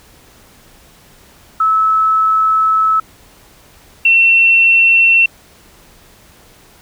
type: tone pair in turn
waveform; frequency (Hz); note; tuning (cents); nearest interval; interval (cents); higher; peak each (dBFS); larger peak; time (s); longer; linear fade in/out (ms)
sine; 1301 / 2706; E6 / E7; -23 / +45; octave + minor second; 1268; second; -9 / -6; second; 1.6-3 / 4.05-5.26; first; 5
effects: pink hiss -45 dBFS RMS until 6.81 s